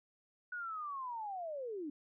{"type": "linear sweep", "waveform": "sine", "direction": "down", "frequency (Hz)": [1481, 277.3], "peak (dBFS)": -39, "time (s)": [0.52, 1.9], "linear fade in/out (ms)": 5, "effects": []}